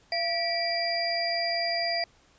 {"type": "tone cluster", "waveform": "sine", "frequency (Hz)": [681, 1946, 2321, 4795], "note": ["F5", "B6", "D7", "D8"], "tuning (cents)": [-44, -26, -21, 35], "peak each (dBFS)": [-29, -35, -36, -29], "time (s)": [0.12, 2.04], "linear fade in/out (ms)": 2, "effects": ["pink hiss -61 dBFS RMS until 2.38 s", "resampled to 16000 Hz"]}